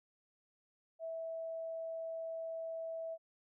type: tone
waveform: sine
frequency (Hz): 654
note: E5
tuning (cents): -14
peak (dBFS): -39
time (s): 0.99-3.18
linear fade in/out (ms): 50
effects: none